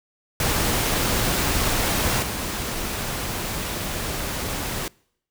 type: noise with level steps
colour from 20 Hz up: pink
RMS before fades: -22 / -28 dBFS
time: 0.4-4.88 s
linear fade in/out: 2 ms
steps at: 2.22 s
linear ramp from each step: 10 ms
effects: noise-tail reverb RT60 0.7 s tail -26 dB re dry